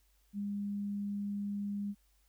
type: tone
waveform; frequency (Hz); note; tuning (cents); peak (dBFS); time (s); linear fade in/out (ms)
sine; 202.8; G#3; -41; -34; 0.33-1.95; 50
effects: added 50 Hz sine -68 dBFS peak until 2.28 s + white hiss -74 dBFS RMS until 2.28 s